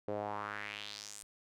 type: tone with band-pass filter sweep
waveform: sawtooth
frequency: 103.83 Hz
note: G#2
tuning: in tune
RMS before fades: -42 dBFS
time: 0.08-1.23 s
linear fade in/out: 0 ms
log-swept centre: 480 to 9100 Hz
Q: 3
effects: none